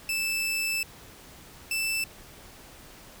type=tone pair in turn; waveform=sawtooth; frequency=2637 / 2648 Hz; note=E7 / E7; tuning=0 / +7 cents; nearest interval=unison; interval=7 cents; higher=second; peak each=-23 dBFS; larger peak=neither; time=0.09-0.83 / 1.71-2.04 s; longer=first; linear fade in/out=2 ms; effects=pink hiss -49 dBFS RMS until 3.2 s